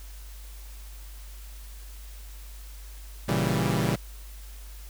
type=chord; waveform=sawtooth; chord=A# diminished seventh; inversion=none; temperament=equal with one note detuned; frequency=117.35 / 138.59 / 164.81 / 196 Hz; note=A#2 / C#3 / E3 / G3; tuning=+12 / 0 / 0 / 0 cents; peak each=-25 dBFS; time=3.28-3.96 s; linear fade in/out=10 ms; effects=added 50 Hz sine -40 dBFS peak until 4.89 s + white hiss -51 dBFS RMS until 4.89 s